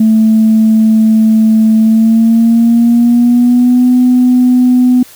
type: tone with pitch glide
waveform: sine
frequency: 220 to 249.8 Hz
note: A3 to B3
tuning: 0 to +20 cents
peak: -3 dBFS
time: 0-5.03 s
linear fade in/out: 5 ms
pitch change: +220 cents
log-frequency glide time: 1.77-3.88 s
effects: tanh soft clip ceiling 0 dBFS + white hiss -37 dBFS RMS until 5.15 s